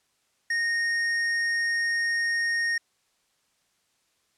sine tone with hard clipping, 1854 Hz, A#6, 10 cents flat, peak -25 dBFS, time 0.5-2.78 s, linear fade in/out 5 ms, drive 9 dB, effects white hiss -70 dBFS RMS until 4.37 s + low-pass 9000 Hz 12 dB/octave

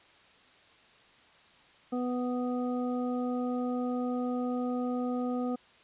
harmonic tone, 248 Hz, B3, 7 cents sharp, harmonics 1 / 2 / 3 / 5, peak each -30 / -36 / -40 / -44 dBFS, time 1.92-5.56 s, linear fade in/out 10 ms, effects white hiss -59 dBFS RMS until 5.83 s + resampled to 8000 Hz

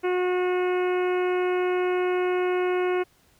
harmonic tone, 362.9 Hz, F#4, 34 cents flat, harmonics 1 / 2 / 3 / 4 / 5 / 6 / 7 / 8, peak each -22 / -32 / -35 / -36 / -42 / -38 / -40 / -46 dBFS, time 0.03-3.04 s, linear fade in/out 20 ms, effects pink hiss -61 dBFS RMS until 3.39 s

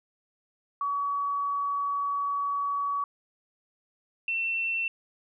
sine tone pair in turn, 1133 / 2695 Hz, C#6 / E7, +37 / +38 cents, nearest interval octave + minor third, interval 1501 cents, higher second, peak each -26 dBFS, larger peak neither, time 0.81-3.04 / 4.28-4.88 s, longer first, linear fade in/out 2 ms, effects none

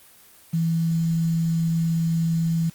sine tone with quantisation, 164.81 Hz, E3, in tune, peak -19 dBFS, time 0.53-2.7 s, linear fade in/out 10 ms, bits 7, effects white hiss -51 dBFS RMS until 2.74 s + Opus 24 kbps

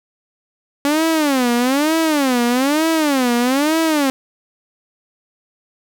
sawtooth tone with vibrato, 278.7 Hz, C#4, 9 cents sharp, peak -10 dBFS, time 0.85-4.1 s, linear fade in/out 0 ms, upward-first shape sine, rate 1.1 Hz, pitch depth 270 cents each way, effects none

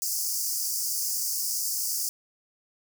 pink high-pass noise, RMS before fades -29 dBFS, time 0.02-2.09 s, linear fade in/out 0 ms, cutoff 4800 Hz, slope 96 dB/octave, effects none

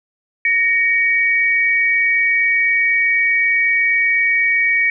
sine tone pair together, 1864.7 / 2262 Hz, A#6 / C#7, 0 / +34 cents, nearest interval minor third, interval 334 cents, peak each -17 / -14 dBFS, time 0.45-4.9 s, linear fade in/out 2 ms, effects none

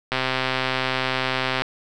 click train, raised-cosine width 0.3 ms, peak -6 dBFS, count 196, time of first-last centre 0.12-1.62 s, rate 130 Hz, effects none

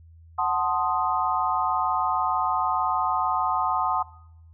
sine chord, F# diminished seventh, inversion none, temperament equal, 740 / 880 / 1046.5 / 1244.5 Hz, F#5 / A5 / C6 / Eb6, 0 / 0 / 0 / 0 cents, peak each -27 dBFS, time 0.38-4.03 s, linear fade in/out 10 ms, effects noise-tail reverb RT60 0.8 s tail -20 dB re dry + added 82 Hz sine -47 dBFS peak until 4.53 s

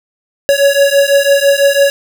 square beating tone pair, 557 / 563 Hz, C#5 / C#5, +8 / +27 cents, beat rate 6 Hz, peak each -11 dBFS, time 0.49-1.9 s, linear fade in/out 0 ms, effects none

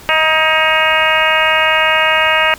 harmonic tone with a mistuned harmonic, 315 Hz, D#4, 21 cents sharp, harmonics 2 / 3 / 4 / 5 / 6 / 7 / 8 / 9, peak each -18 / -18 / -18 / -18 / -18 / -18 / -18 / -18 dBFS, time 0.09-2.54 s, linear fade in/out 0 ms, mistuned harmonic 5, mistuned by +27 cents, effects pink hiss -37 dBFS RMS until 2.58 s

